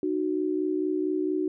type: tone pair together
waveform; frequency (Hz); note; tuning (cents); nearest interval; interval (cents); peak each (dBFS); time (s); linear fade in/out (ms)
sine; 306.4 / 370.8; D#4 / F#4; -27 / +4; minor third; 331; -27; 0.03-1.48; 2
effects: none